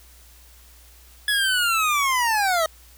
25% pulse linear sweep, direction down, 1700 to 623 Hz, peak -15 dBFS, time 1.28-2.66 s, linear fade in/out 2 ms, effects added 60 Hz sine -49 dBFS peak until 2.97 s + white hiss -52 dBFS RMS until 2.97 s

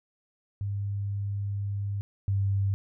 sine tone pair in turn, 100.5 / 98.66 Hz, G2 / G2, +44 / +12 cents, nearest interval unison, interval 32 cents, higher first, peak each -28 / -23 dBFS, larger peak second, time 0.61-2.01 / 2.28-2.74 s, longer first, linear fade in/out 0 ms, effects none

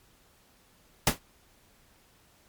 pink noise with exponential decay, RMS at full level -17 dBFS, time 1.07-1.19 s, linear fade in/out 2 ms, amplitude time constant 24 ms, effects pink hiss -62 dBFS RMS until 2.48 s + MP3 96 kbps

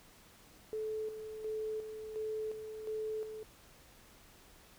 sine tone with tremolo, 434.1 Hz, A4, 23 cents flat, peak -35 dBFS, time 0.73-3.43 s, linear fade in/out 0 ms, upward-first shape square, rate 1.4 Hz, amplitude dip 55%, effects pink hiss -60 dBFS RMS until 4.78 s

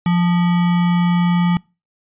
sine tone with sample-and-hold, 174.9 Hz, F3, 3 cents sharp, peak -12 dBFS, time 0.06-1.57 s, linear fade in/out 2 ms, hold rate 1050 Hz, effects noise-tail reverb RT60 0.3 s tail -26 dB re dry + resampled to 8000 Hz

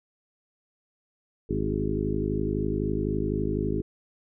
harmonic tone with a mistuned harmonic, 51.91 Hz, G#1, in tune, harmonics 1 / 2 / 3 / 4 / 5 / 6 / 7 / 8, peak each -33 / -33 / -33 / -33 / -33 / -33 / -33 / -33 dBFS, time 1.49-3.82 s, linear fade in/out 10 ms, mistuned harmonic 7, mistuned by +36 cents, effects none

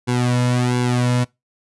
sawtooth tone with flanger, 123.47 Hz, B2, in tune, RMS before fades -18 dBFS, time 0.07-1.25 s, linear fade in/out 20 ms, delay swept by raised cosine 1.6 to 2.6 ms, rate 1.4 Hz, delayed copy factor -0.9, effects noise-tail reverb RT60 0.2 s tail -23 dB re dry + resampled to 24000 Hz

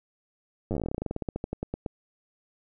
slowing click train, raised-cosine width 2 ms, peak -17 dBFS, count 27, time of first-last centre 0.71-1.862 s, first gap 9 ms, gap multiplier 1.11, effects none

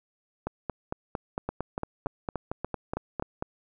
two click trains, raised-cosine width 1 ms, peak -16 / -16 dBFS, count 14 / 7, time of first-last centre 0.47-3.425 / 1.49-3.224 s, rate 4.4 / 3.46 Hz, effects none

